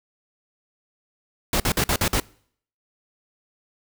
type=noise bursts; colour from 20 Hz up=pink; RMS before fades=-21 dBFS; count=6; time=1.53-2.2 s; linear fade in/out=2 ms; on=70 ms; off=50 ms; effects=noise-tail reverb RT60 0.6 s tail -24 dB re dry